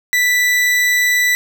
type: tone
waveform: 40% pulse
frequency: 1975.5 Hz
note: B6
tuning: in tune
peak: -11 dBFS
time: 0.13-1.35 s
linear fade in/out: 0 ms
effects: none